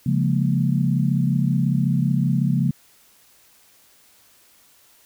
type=chord; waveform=sine; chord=Bb minor seventh; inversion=first; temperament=equal; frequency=138.59 / 174.61 / 207.7 / 233.1 Hz; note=Db3 / F3 / Ab3 / Bb3; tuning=0 / 0 / 0 / 0 cents; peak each=-20 / -22 / -26 / -25 dBFS; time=0.06-2.71 s; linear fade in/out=5 ms; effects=white hiss -55 dBFS RMS until 5.05 s